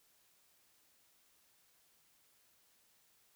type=silence; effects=white hiss -71 dBFS RMS until 3.35 s